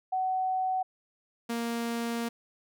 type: tone pair in turn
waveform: sine / sawtooth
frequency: 750 / 233.4 Hz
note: F#5 / A#3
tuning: +23 / +2 cents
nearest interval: octave + minor sixth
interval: 2021 cents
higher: first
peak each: -26 dBFS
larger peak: neither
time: 0.12-0.83 / 1.49-2.29 s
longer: second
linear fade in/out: 10 ms
effects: none

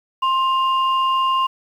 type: tone pair together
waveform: sine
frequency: 1054 / 2814 Hz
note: C6 / F7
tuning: +12 / +12 cents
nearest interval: octave + perfect fourth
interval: 1700 cents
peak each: -15 / -25 dBFS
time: 0.22-1.47 s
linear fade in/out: 10 ms
effects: tanh soft clip ceiling -9 dBFS + 8-bit

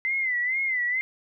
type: tone with vibrato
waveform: sine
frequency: 2043 Hz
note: C7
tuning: 42 cents flat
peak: -23 dBFS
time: 0.05-1.01 s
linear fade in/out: 0 ms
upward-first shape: sine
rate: 2.2 Hz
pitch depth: 99 cents each way
effects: none

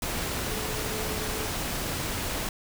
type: tone in noise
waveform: sine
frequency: 432.4 Hz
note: A4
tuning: 30 cents flat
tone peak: -37 dBFS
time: 0.48-1.46 s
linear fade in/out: 2 ms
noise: pink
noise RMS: -31 dBFS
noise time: 0.02-2.49 s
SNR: -9 dB
effects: none

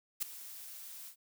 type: noise with ADSR envelope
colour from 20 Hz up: blue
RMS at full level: -31 dBFS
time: 0.2-1.16 s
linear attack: 25 ms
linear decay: 5 ms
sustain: -17 dB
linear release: 92 ms
effects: none

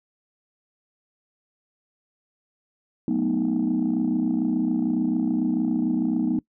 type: chord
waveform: sine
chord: B dominant seventh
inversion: second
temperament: equal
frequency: 185 / 220 / 246.9 / 311.1 Hz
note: F#3 / A3 / B3 / D#4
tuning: 0 / 0 / 0 / 0 cents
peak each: -28 / -26 / -23 / -24 dBFS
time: 3.08-6.39 s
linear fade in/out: 2 ms
effects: noise-tail reverb RT60 0.1 s tail -23 dB re dry + tanh soft clip ceiling -15 dBFS

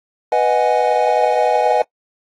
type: chord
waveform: triangle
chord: G# minor seventh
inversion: first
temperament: equal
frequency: 493.9 / 622.3 / 740 / 830.6 Hz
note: B4 / D#5 / F#5 / G#5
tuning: 0 / 0 / 0 / 0 cents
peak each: -16 dBFS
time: 0.32-1.82 s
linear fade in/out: 2 ms
effects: noise-tail reverb RT60 0.1 s tail -22 dB re dry + AAC 32 kbps

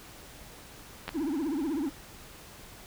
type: clicks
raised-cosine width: 0.3 ms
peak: -18 dBFS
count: 2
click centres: 1.08 / 1.091 s
type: tone with vibrato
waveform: triangle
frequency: 300 Hz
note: D4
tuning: 37 cents sharp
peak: -26 dBFS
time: 1.14-1.9 s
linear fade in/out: 20 ms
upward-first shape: triangle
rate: 16 Hz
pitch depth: 260 cents each way
effects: pink hiss -49 dBFS RMS until 2.86 s

